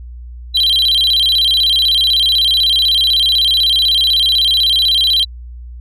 sine tone with vibrato, 3551 Hz, A7, 15 cents sharp, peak -7 dBFS, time 0.54-5.25 s, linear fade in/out 20 ms, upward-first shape square, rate 16 Hz, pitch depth 190 cents each way, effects tanh soft clip ceiling -8 dBFS + added 60 Hz sine -28 dBFS peak until 5.8 s

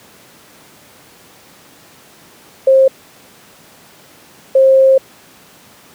sine tone bursts at uneven times, 532 Hz, C5, 29 cents sharp, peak -5 dBFS, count 2, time 2.67-2.88 / 4.55-4.98 s, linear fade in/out 5 ms, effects pink hiss -43 dBFS RMS until 5.94 s + high-pass 150 Hz 12 dB/octave

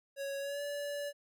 square tone with pitch glide, 554.4 to 575.9 Hz, C#5 to D5, 0 to -34 cents, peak -37 dBFS, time 0.16-1.13 s, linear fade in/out 50 ms, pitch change +66 cents, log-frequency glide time 0.39-0.62 s, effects none

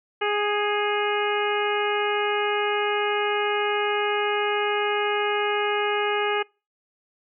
harmonic tone with a mistuned harmonic, 413.8 Hz, G#4, 6 cents flat, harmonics 1 / 2 / 3 / 4 / 5 / 6 / 7, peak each -25 / -28 / -30 / -31 / -32 / -33 / -33 dBFS, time 0.21-6.43 s, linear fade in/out 10 ms, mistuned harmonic 5, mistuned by +39 cents, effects noise-tail reverb RT60 0.3 s tail -25 dB re dry

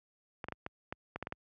clicks, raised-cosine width 0.5 ms, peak -23 dBFS, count 9, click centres 0.442 / 0.485 / 0.523 / 0.664 / 0.925 / 1.16 / 1.226 / 1.271 / 1.324 s, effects high-pass 60 Hz 12 dB/octave

